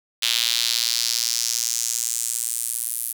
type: tone with high-pass filter sweep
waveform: sawtooth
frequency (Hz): 117.5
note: A#2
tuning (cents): +14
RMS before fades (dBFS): -24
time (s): 0.22-3.13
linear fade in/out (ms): 10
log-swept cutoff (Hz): 3400 to 11000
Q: 2.5
effects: none